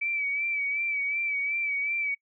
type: tone with vibrato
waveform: sine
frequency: 2300 Hz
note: D7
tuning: 37 cents flat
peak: -26 dBFS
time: 0.01-2.15 s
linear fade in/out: 10 ms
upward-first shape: sine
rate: 2.7 Hz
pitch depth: 45 cents each way
effects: noise-tail reverb RT60 0.1 s tail -25 dB re dry